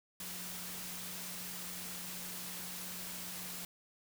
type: tone in noise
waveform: sine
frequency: 180 Hz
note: F#3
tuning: 47 cents flat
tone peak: -52 dBFS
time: 0.2-3.65 s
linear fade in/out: 2 ms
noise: white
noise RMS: -44 dBFS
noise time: 0.2-3.65 s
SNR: -11 dB
effects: none

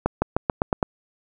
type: accelerating click train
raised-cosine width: 1 ms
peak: -5 dBFS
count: 7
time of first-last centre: 0.06-0.828 s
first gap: 160 ms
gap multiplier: 0.91
effects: none

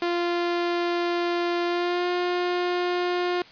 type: tone with pitch glide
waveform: sawtooth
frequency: 347.2 to 355.7 Hz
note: F4 to F4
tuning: -10 to +32 cents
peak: -19 dBFS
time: 0.02-3.42 s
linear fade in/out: 2 ms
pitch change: +42 cents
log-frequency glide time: 1.65-2.08 s
effects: white hiss -48 dBFS RMS until 3.51 s + resampled to 11025 Hz

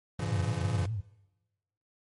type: chord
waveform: square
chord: G diminished seventh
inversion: none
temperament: just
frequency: 98 / 117.6 / 141.12 / 169.34 Hz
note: G2 / Bb2 / Db3 / Fb3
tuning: 0 / +16 / +31 / +47 cents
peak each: -37 dBFS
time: 0.19-0.86 s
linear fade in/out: 5 ms
type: tone with vibrato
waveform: sine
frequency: 100 Hz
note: G2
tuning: 35 cents sharp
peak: -30 dBFS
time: 0.26-1.01 s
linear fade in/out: 10 ms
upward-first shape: triangle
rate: 4.9 Hz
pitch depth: 260 cents each way
effects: noise-tail reverb RT60 1.0 s tail -21 dB re dry + MP3 48 kbps

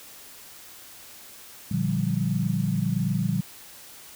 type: chord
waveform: sine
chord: G minor seventh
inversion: first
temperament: equal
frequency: 116.54 / 146.83 / 174.61 / 196 Hz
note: Bb2 / D3 / F3 / G3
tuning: 0 / 0 / 0 / 0 cents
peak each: -29 / -28 / -27 / -28 dBFS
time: 1.71-3.41 s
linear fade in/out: 5 ms
effects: white hiss -46 dBFS RMS until 4.15 s

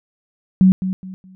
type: tone with echo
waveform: sine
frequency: 187.3 Hz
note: F#3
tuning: 21 cents sharp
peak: -7 dBFS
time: 0.61-0.72 s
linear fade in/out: 0 ms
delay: 210 ms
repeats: 3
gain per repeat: -11 dB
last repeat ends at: 1.35 s
effects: none

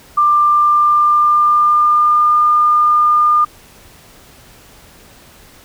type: tone with pitch glide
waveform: sine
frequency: 1188 to 1208.8 Hz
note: D6 to D6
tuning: +20 to +50 cents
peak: -8 dBFS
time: 0.17-3.45 s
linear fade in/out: 10 ms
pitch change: +30 cents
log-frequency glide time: 0.43-2.36 s
effects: pink hiss -43 dBFS RMS until 5.64 s

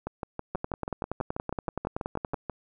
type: two click trains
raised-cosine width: 1 ms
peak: -18 / -16 dBFS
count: 16 / 20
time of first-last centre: 0.07-2.497 / 0.55-2.342 s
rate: 6.18 / 10.6 Hz
effects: none

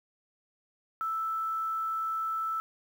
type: tone with quantisation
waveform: sine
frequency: 1319 Hz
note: E6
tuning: 1 cent sharp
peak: -29 dBFS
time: 1.01-2.6 s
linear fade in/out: 0 ms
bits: 9
effects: none

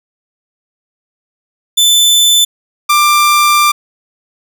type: tone pair in turn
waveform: sawtooth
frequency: 3520 / 1185.6 Hz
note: A7 / D6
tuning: 0 / +16 cents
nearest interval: octave + perfect fifth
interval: 1884 cents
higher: first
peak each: -3 dBFS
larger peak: neither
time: 1.77-2.45 / 2.89-3.72 s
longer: second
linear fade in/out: 10 ms
effects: none

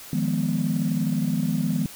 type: chord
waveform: sine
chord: F half-diminished seventh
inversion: third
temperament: equal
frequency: 155.56 / 174.61 / 207.7 / 246.9 Hz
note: Eb3 / F3 / Ab3 / Cb4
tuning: 0 / 0 / 0 / 0 cents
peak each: -26 dBFS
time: 0.13-1.86 s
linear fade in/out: 2 ms
effects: tanh soft clip ceiling -14 dBFS + white hiss -42 dBFS RMS until 1.95 s

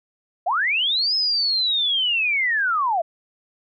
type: linear two-way sweep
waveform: sine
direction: up then down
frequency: 630 to 5180 to 630 Hz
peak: -18 dBFS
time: 0.46-3.02 s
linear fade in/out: 10 ms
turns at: 1.15 s
effects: none

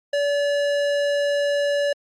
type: tone with tanh clipping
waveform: sine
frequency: 574 Hz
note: D5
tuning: 40 cents flat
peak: -21 dBFS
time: 0.13-1.93 s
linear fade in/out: 5 ms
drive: 18 dB
effects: Opus 48 kbps

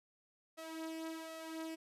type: tone with flanger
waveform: sawtooth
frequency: 322.7 Hz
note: E4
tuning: 37 cents flat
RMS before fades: -45 dBFS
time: 0.57-1.76 s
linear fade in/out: 20 ms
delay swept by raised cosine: 1.5 to 3.5 ms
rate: 1.3 Hz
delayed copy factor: +0.6
effects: resampled to 32000 Hz + 13-bit

